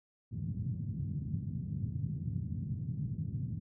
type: band-pass noise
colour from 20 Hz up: pink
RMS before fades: -37 dBFS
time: 0.31-3.6 s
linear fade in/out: 20 ms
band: 100 to 170 Hz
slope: 24 dB/octave
effects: none